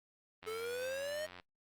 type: click train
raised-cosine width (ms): 0.3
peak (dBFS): -34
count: 88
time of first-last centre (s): 0.43-1.399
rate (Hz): 89.8
type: exponential sweep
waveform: square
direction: up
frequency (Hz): 430 to 626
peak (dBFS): -38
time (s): 0.46-1.27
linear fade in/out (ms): 20
effects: noise-tail reverb RT60 0.1 s tail -20 dB re dry + Opus 32 kbps